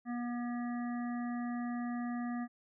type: harmonic tone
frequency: 241 Hz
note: B3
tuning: 42 cents flat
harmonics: 1 / 3 / 5 / 7 / 8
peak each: -35 / -45 / -49 / -52 / -53 dBFS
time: 0.05-2.48 s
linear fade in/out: 50 ms
effects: none